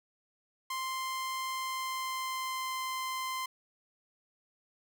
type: tone with pitch glide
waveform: sawtooth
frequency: 1046.5 to 1039.3 Hz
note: C6 to C6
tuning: 0 to -12 cents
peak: -30 dBFS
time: 0.7-3.46 s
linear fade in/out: 5 ms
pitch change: -12 cents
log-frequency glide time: 1.49-2.76 s
effects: none